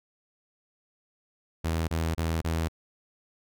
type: tone bursts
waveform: sawtooth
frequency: 81.5 Hz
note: E2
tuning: 19 cents flat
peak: -22 dBFS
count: 4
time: 1.64-2.684 s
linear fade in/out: 10 ms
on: 240 ms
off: 28 ms
effects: none